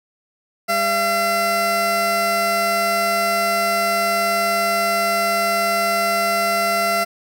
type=tone pair together; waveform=20% pulse; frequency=200.1 / 680 Hz; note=G3 / F5; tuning=+36 / -46 cents; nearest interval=octave + major sixth; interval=2118 cents; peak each=-24 / -12 dBFS; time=0.68-7.05 s; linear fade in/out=20 ms; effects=none